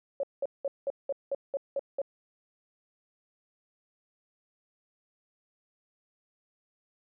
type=tone bursts; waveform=sine; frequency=554.4 Hz; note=C#5; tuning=in tune; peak=-27 dBFS; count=9; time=0.2-2.017 s; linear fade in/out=2 ms; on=33 ms; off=190 ms; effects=none